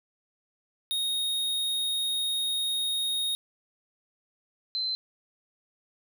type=tone pair in turn; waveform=square / sine; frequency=3729 / 4079 Hz; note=A#7 / C8; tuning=0 / -45 cents; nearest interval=major second; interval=155 cents; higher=second; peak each=-27 dBFS; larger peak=neither; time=0.91-3.35 / 4.75-4.95 s; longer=first; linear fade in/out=0 ms; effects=none